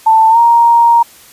sine tone with pitch glide, 887 to 935.4 Hz, A5 to A#5, +14 to +6 cents, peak -4 dBFS, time 0.06-1.03 s, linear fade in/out 10 ms, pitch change +92 cents, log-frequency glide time 0.3-0.38 s, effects white hiss -40 dBFS RMS until 1.32 s + resampled to 32000 Hz

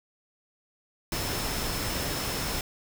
sine tone in noise, 5274 Hz, E8, in tune, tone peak -39 dBFS, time 1.12-2.61 s, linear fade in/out 2 ms, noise pink, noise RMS -31 dBFS, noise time 1.12-2.61 s, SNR -11 dB, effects none

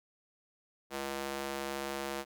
square tone with high-pass filter, 69 Hz, C#2, 7 cents flat, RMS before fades -38 dBFS, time 0.9-2.25 s, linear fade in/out 50 ms, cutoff 400 Hz, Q 0.82, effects none

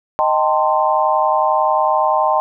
sine chord, A half-diminished seventh, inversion second, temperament equal with one note detuned, 622.3 / 784 / 895.4 / 1046.5 Hz, Eb5 / G5 / A5 / C6, 0 / 0 / +30 / 0 cents, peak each -18 dBFS, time 0.19-2.4 s, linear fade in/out 0 ms, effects none

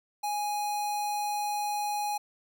square tone with notch filter, 830 Hz, G#5, 1 cent flat, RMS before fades -31 dBFS, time 0.23-2.18 s, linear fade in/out 10 ms, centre 1900 Hz, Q 1.1, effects none

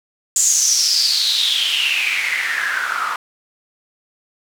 white noise with band-pass filter sweep, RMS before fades -18 dBFS, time 0.36-3.16 s, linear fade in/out 2 ms, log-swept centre 7300 to 1200 Hz, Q 7.8, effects none

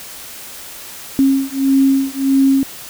sine beating tone pair, 270 / 271.6 Hz, C#4 / C#4, -45 / -35 cents, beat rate 1.6 Hz, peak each -14 dBFS, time 1.19-2.63 s, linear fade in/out 0 ms, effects white hiss -33 dBFS RMS until 2.89 s

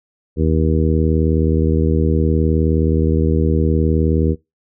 harmonic tone, 79.3 Hz, D#2, 33 cents sharp, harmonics 1 / 2 / 3 / 4 / 5 / 6, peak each -16 / -19 / -21 / -22 / -23 / -24 dBFS, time 0.36-4.36 s, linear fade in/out 50 ms, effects noise-tail reverb RT60 0.2 s tail -21 dB re dry

